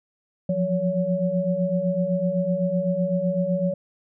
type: tone cluster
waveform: sine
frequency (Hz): 173.1 / 181 / 563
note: F3 / F#3 / C#5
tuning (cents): -15 / -38 / +27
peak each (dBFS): -26 / -25 / -24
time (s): 0.49-3.74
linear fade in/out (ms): 5
effects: none